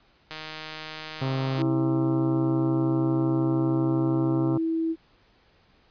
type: click train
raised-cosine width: 0.2 ms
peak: -19 dBFS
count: 205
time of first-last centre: 0.31-1.618 s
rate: 156 Hz
type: harmonic tone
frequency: 132.9 Hz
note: C3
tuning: 27 cents sharp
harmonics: 1 / 2 / 3 / 4 / 5 / 6 / 7 / 8 / 9 / 10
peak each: -26 / -32 / -36 / -38 / -40 / -42 / -43 / -44 / -45 / -46 dBFS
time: 1.21-4.58 s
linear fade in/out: 10 ms
type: tone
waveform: sine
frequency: 325.9 Hz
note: E4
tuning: 20 cents flat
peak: -23 dBFS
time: 1.57-4.96 s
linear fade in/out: 50 ms
effects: pink hiss -61 dBFS RMS until 5.9 s + resampled to 11025 Hz